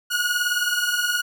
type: beating tone pair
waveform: sawtooth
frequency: 1440 / 1459 Hz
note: F#6 / F#6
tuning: -47 / -25 cents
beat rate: 19 Hz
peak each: -20 dBFS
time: 0.1-1.22 s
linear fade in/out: 20 ms
effects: none